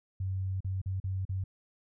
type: tone with dropouts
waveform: sine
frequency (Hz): 94.9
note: F#2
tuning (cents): +44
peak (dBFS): -30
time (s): 0.2-1.44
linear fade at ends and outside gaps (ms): 5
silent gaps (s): 0.605-0.645 / 0.816-0.859 / 1.001-1.04 / 1.252-1.292
effects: none